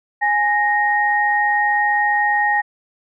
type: tone pair together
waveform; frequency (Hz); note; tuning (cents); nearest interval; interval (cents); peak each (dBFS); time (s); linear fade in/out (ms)
sine; 830.6 / 1864.6; G#5 / A#6; 0 / 0; octave + major second; 1400; -17; 0.21-2.62; 20
effects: none